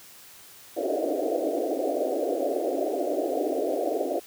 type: band-pass noise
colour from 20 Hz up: white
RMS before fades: -27 dBFS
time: 0.76-4.2 s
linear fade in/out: 20 ms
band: 270 to 710 Hz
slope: 96 dB/octave
effects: white hiss -49 dBFS RMS until 4.26 s + high-pass 60 Hz 12 dB/octave